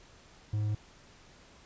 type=tone; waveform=triangle; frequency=105.7 Hz; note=G#2; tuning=31 cents sharp; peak=-26 dBFS; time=0.53-0.75 s; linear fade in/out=5 ms; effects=pink hiss -57 dBFS RMS until 1.65 s + resampled to 16000 Hz